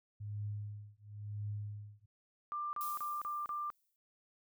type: tone with tremolo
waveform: sine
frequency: 103.9 Hz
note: G#2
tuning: 1 cent sharp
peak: -36 dBFS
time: 0.2-2.06 s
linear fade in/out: 10 ms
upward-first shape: triangle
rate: 0.97 Hz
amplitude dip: 100%
type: tone bursts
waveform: sine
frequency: 1188 Hz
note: D6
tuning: 20 cents sharp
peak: -36 dBFS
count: 5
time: 2.52-3.702 s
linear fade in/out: 0 ms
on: 210 ms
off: 33 ms
type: noise with exponential decay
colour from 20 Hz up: violet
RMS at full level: -43 dBFS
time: 2.81-3.96 s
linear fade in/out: 0 ms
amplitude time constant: 250 ms
effects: none